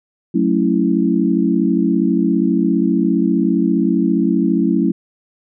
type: chord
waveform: sine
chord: F# minor seventh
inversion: none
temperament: equal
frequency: 185 / 220 / 277.2 / 329.6 Hz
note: F#3 / A3 / C#4 / E4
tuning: 0 / 0 / 0 / 0 cents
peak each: -18 dBFS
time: 0.34-4.92 s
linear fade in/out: 10 ms
effects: none